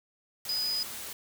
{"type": "tone in noise", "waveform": "sine", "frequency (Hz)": 4978, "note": "D#8", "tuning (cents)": 0, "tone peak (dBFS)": -28, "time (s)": [0.49, 0.83], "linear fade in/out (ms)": 2, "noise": "white", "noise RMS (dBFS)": -40, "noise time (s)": [0.45, 1.13], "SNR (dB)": 9, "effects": []}